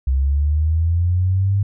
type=linear sweep; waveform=sine; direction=up; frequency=64.6 to 100.9 Hz; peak=-14 dBFS; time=0.07-1.63 s; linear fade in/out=5 ms; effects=none